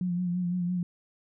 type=tone with vibrato; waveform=sine; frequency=177.9 Hz; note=F3; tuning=32 cents sharp; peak=-26 dBFS; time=0.01-0.83 s; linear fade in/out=2 ms; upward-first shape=sine; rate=5.9 Hz; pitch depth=40 cents each way; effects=none